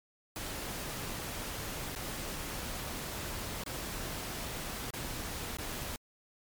pink noise with dropouts, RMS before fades -39 dBFS, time 0.36-5.96 s, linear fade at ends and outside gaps 0 ms, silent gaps 1.951-1.961 / 3.636-3.663 / 4.905-4.937 / 5.57-5.585 s, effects MP3 96 kbps

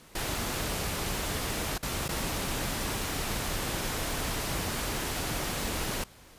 pink noise with dropouts, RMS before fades -32 dBFS, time 0.15-6.04 s, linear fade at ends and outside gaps 5 ms, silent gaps 1.78-1.827 / 2.082-2.089 s, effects pink hiss -54 dBFS RMS until 6.38 s + resampled to 32000 Hz

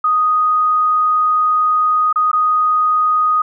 sine tone with dropouts, 1244.5 Hz, D#6, in tune, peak -11 dBFS, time 0.04-3.42 s, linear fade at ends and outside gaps 5 ms, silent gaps 2.128-2.158 / 2.316-2.33 s, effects none

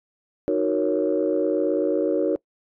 sine chord, D# minor seventh, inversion none, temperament equal, 311.1 / 370 / 466.2 / 554.4 Hz, D#4 / F#4 / A#4 / C#5, 0 / 0 / 0 / 0 cents, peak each -24 dBFS, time 0.48-2.36 s, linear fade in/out 0 ms, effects noise-tail reverb RT60 0.1 s tail -23 dB re dry + tanh soft clip ceiling -11 dBFS

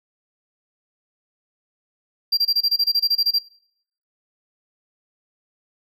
triangle tone bursts, 4737 Hz, D8, 14 cents sharp, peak -14 dBFS, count 14, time 2.32-3.388 s, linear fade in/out 10 ms, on 54 ms, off 24 ms, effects noise-tail reverb RT60 0.7 s tail -25 dB re dry

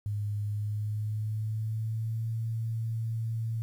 sine tone with pitch glide, 103.7 to 113.09 Hz, G#2 to A2, -2 to +48 cents, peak -29 dBFS, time 0.06-3.62 s, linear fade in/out 0 ms, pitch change +150 cents, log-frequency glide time 0.43-2.29 s, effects 10-bit

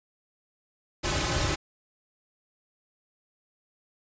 pink noise with comb filter, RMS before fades -27 dBFS, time 1.03-1.56 s, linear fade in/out 20 ms, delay 4.3 ms, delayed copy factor -0.85, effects resampled to 16000 Hz

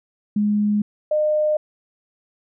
sine tone pair in turn, 208.3 / 608.5 Hz, G#3 / D#5, +5 / -39 cents, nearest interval octave + perfect fifth, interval 1856 cents, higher second, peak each -16 dBFS, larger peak neither, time 0.36-0.82 / 1.11-1.57 s, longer neither, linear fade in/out 5 ms, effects none

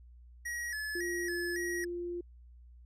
square tone with vibrato, 1809 Hz, A6, 48 cents sharp, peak -36 dBFS, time 0.45-1.85 s, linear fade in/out 10 ms, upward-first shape square, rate 1.8 Hz, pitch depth 88 cents each way
sine tone, 349.2 Hz, F4, in tune, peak -35 dBFS, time 0.95-2.21 s, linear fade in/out 5 ms
effects added 60 Hz sine -52 dBFS peak until 2.85 s + resampled to 32000 Hz

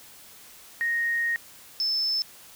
sine tone pair in turn, 1864.7 / 5262 Hz, A#6 / E8, 0 / -4 cents, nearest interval octave + tritone, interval 1796 cents, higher second, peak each -23 dBFS, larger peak neither, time 0.81-1.36 / 1.8-2.22 s, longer first, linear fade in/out 0 ms, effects white hiss -49 dBFS RMS until 2.55 s

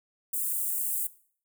white high-pass noise, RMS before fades -30 dBFS, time 0.33-1.07 s, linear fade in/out 5 ms, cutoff 8000 Hz, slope 48 dB/octave, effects noise-tail reverb RT60 0.5 s tail -18 dB re dry

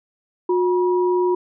sine tone pair together, 360.8 / 963.9 Hz, F#4 / B5, -44 / -42 cents, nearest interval octave + perfect fourth, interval 1702 cents, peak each -16 / -24 dBFS, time 0.49-1.35 s, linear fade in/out 5 ms, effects none

